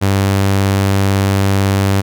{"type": "tone", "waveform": "sawtooth", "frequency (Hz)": 98, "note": "G2", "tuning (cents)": 0, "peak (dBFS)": -7, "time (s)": [0.01, 2.02], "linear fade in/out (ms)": 20, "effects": []}